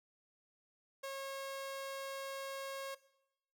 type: tone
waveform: sawtooth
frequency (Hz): 544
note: C#5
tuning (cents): -33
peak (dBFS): -37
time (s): 1.03-2.95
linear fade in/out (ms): 10
effects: noise-tail reverb RT60 0.8 s tail -18 dB re dry